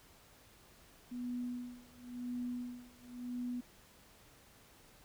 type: tone with tremolo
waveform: sine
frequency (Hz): 245.4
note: B3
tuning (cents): -11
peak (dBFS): -36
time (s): 1.11-3.61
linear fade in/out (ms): 10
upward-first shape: sine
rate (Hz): 0.95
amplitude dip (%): 95
effects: pink hiss -62 dBFS RMS until 5.04 s